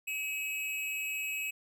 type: tone with amplitude modulation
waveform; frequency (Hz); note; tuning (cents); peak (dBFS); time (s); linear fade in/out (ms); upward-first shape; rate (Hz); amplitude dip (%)
square; 2573; E7; -43; -31; 0.07-1.51; 10; sine; 276; 65
effects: none